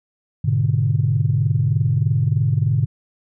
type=chord; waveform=sine; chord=G# diminished; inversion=none; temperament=equal; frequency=103.83 / 123.47 / 146.83 Hz; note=G#2 / B2 / D3; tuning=0 / 0 / 0 cents; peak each=-19 dBFS; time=0.44-2.86 s; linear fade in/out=10 ms; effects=tanh soft clip ceiling -6 dBFS